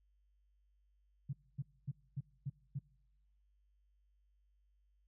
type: tone bursts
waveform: sine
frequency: 138.5 Hz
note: C#3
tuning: 1 cent flat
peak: -36 dBFS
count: 6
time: 1.29-2.792 s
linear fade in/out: 10 ms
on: 42 ms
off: 250 ms
effects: noise-tail reverb RT60 1.0 s tail -25 dB re dry + added 50 Hz sine -70 dBFS peak until 5.07 s